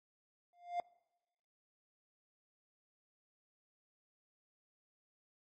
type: tone with exponential growth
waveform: triangle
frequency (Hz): 701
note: F5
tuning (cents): +6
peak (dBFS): -29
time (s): 0.53-0.8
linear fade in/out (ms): 1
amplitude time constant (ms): 57
effects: noise-tail reverb RT60 1.0 s tail -24 dB re dry + MP3 32 kbps